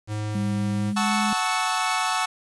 square tone, 106.2 Hz, G#2, 39 cents sharp, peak -27 dBFS, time 0.07-0.94 s, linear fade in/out 50 ms
sine tone with pitch glide, 200 to 209.3 Hz, G3 to G#3, +35 to +14 cents, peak -24 dBFS, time 0.35-1.33 s, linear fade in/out 0 ms, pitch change +79 cents, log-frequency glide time 0.73-1.15 s
sawtooth chord, F# minor seventh, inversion none, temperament equal with one note detuned, 740 / 880 / 1108.7 / 1305.6 Hz, F#5 / A5 / C#6 / E6, 0 / 0 / 0 / -17 cents, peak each -24 dBFS, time 0.96-2.26 s, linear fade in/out 10 ms
effects resampled to 24000 Hz + 8-bit

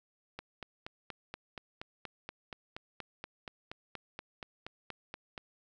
click train, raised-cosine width 0.3 ms, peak -25 dBFS, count 22, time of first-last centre 0.39-5.378 s, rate 4.21 Hz, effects none

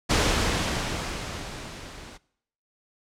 pink noise with level ramp, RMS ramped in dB -20 to -44 dBFS, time 0.09-2.18 s, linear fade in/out 20 ms, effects noise-tail reverb RT60 0.7 s tail -22 dB re dry + low-pass 7000 Hz 12 dB/octave

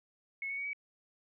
sine tone with pitch steps, 2191 / 2219 / 2247 / 2276 Hz, C#7 / C#7 / C#7 / C#7, -21 / +1 / +23 / +45 cents, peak -35 dBFS, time 0.42-0.732 s, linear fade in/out 2 ms, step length 78 ms, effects none

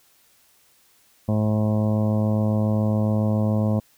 harmonic tone with a mistuned harmonic, 107.2 Hz, A2, 45 cents flat, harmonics 1 / 2 / 3 / 4 / 5 / 6 / 7 / 8 / 9 / 10, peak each -21 / -22 / -34 / -37 / -30 / -33 / -40 / -43 / -42 / -44 dBFS, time 1.28-3.8 s, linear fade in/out 10 ms, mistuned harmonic 9, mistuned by +15 cents, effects white hiss -59 dBFS RMS until 3.97 s

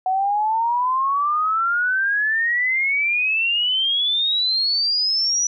sine exponential sweep, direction up, 740 to 5920 Hz, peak -17 dBFS, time 0.06-5.47 s, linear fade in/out 2 ms, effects none

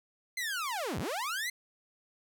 sawtooth linear two-way sweep, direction down then up, 2093 to 61.74 to 2093 Hz, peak -29 dBFS, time 0.37-1.5 s, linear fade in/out 5 ms, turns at 0.99 s, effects none

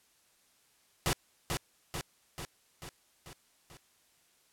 pink noise with echo, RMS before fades -29 dBFS, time 1.06-1.13 s, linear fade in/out 0 ms, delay 440 ms, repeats 6, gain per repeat -4 dB, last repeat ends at 3.77 s, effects white hiss -68 dBFS RMS until 4.52 s + low-pass 12000 Hz 12 dB/octave

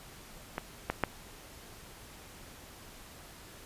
clicks, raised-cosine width 0.5 ms, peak -18 / -14 / -11 dBFS, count 3, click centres 0.581 / 0.9 / 1.037 s, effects pink hiss -51 dBFS RMS until 3.65 s + resampled to 32000 Hz

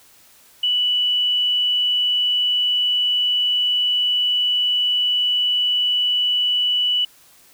sine tone, 2960 Hz, F#7, in tune, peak -16 dBFS, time 0.63-7.05 s, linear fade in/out 5 ms, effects white hiss -51 dBFS RMS until 7.53 s

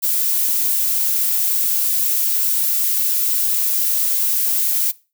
violet noise, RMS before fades -18 dBFS, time 0.02-4.92 s, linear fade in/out 20 ms, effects noise-tail reverb RT60 0.3 s tail -20 dB re dry

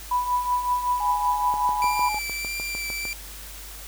sine tone with tremolo, 987.8 Hz, B5, in tune, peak -18 dBFS, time 0.11-2.09 s, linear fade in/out 5 ms, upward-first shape triangle, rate 5.3 Hz, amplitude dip 70%
sine tone with pitch glide, 830.6 to 842.7 Hz, G#5 to G#5, 0 to +25 cents, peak -26 dBFS, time 1-2.19 s, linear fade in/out 5 ms, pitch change +25 cents, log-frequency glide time 1.13-2.01 s
click train, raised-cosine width 1 ms, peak -22 dBFS, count 11, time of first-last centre 1.54-3.053 s, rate 6.61 Hz
sawtooth tone with vibrato, 2349 Hz, D7, in tune, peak -25 dBFS, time 1.82-3.13 s, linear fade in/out 0 ms, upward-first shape sine, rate 1.6 Hz, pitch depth 18 cents each way
effects added 50 Hz sine -41 dBFS peak until 3.87 s + white hiss -41 dBFS RMS until 3.87 s

